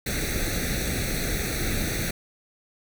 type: noise with comb filter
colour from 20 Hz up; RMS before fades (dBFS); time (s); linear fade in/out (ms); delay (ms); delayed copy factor
pink; -27; 0.06-2.11; 5; 0.49; +0.9
effects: none